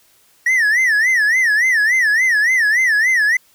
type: tone with vibrato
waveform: triangle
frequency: 1864.7 Hz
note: A#6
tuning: in tune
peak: -10 dBFS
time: 0.46-3.37 s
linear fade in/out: 5 ms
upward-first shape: sine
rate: 3.5 Hz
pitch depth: 190 cents each way
effects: white hiss -54 dBFS RMS until 3.54 s